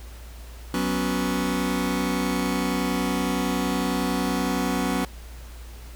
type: chord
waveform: sawtooth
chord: F# suspended fourth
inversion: none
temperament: just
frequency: 185 / 246.7 / 277.5 Hz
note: F#3 / B3 / C#4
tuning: 0 / -2 / +2 cents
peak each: -23 dBFS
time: 0.74-5.05 s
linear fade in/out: 2 ms
effects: added 58 Hz sine -38 dBFS peak until 5.95 s + pink hiss -48 dBFS RMS until 5.95 s